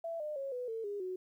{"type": "tone with pitch steps", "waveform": "sine", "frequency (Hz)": [666, 603.7, 547.2, 496.1, 449.7, 407.6, 369.5], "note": ["E5", "D5", "C#5", "B4", "A4", "G#4", "F#4"], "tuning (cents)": [18, 48, -23, 8, 38, -32, -2], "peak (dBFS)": -36, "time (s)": [0.04, 1.16], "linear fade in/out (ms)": 5, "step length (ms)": 160, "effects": ["12-bit"]}